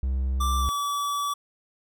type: tone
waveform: triangle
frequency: 65.41 Hz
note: C2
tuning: in tune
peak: -21 dBFS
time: 0.03-0.69 s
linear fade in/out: 0 ms
type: tone with pitch glide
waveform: square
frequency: 1174.7 to 1148.5 Hz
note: D6 to D6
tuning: 0 to -39 cents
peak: -26 dBFS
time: 0.4-1.34 s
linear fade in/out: 10 ms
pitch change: -39 cents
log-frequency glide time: 0.59-0.67 s
effects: none